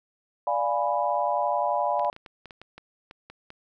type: chord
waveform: sine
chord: D diminished seventh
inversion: none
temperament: equal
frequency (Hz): 587.3 / 698.5 / 830.6 / 987.8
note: D5 / F5 / Ab5 / Cb6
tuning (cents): 0 / 0 / 0 / 0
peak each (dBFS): -28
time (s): 0.47-2.1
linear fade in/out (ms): 2
type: clicks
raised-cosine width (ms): 0.3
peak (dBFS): -27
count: 12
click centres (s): 1.995 / 2.048 / 2.129 / 2.164 / 2.262 / 2.457 / 2.508 / 2.616 / 2.78 / 3.111 / 3.3 / 3.504
effects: none